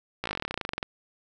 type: slowing click train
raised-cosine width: 0.3 ms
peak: -14 dBFS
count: 21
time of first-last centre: 0.24-0.829 s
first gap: 16 ms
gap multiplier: 1.06
effects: none